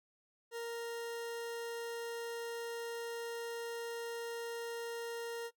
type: tone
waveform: 40% pulse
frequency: 466.2 Hz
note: A#4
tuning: in tune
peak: -38 dBFS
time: 0.51-5.51 s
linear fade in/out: 50 ms
effects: noise-tail reverb RT60 0.1 s tail -19 dB re dry